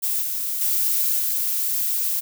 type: noise with level steps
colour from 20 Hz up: violet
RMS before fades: -23 / -26 / -21 / -23 dBFS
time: 0.02-2.21 s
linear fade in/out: 20 ms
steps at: 0.22 / 0.61 / 1.19 s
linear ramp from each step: 2 ms
effects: none